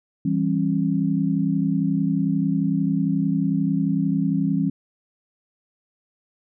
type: chord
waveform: sine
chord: C# diminished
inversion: first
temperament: equal with one note detuned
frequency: 164.81 / 196 / 271.2 Hz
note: E3 / G3 / C#4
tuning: 0 / 0 / -38 cents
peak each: -23 dBFS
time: 0.25-4.7 s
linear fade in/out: 5 ms
effects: none